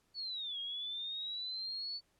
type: linear two-way sweep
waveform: sine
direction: down then up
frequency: 4487 to 3245 to 4487 Hz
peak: -38 dBFS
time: 0.14-2.01 s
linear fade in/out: 50 ms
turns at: 0.59 s
effects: pink hiss -75 dBFS RMS until 2.19 s + low-pass 12000 Hz 12 dB/octave